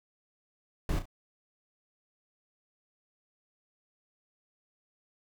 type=noise with echo; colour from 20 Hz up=brown; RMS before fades=-29 dBFS; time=0.89-0.99 s; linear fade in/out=2 ms; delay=33 ms; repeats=2; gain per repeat=-9 dB; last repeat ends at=1.056 s; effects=none